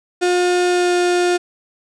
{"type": "tone with pitch glide", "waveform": "35% pulse", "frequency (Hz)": [357.3, 354.8], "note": ["F4", "F4"], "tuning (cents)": [40, 27], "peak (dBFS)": -12, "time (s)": [0.21, 1.38], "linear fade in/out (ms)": 20, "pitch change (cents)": -13, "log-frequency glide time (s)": [0.68, 0.94], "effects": ["resampled to 22050 Hz"]}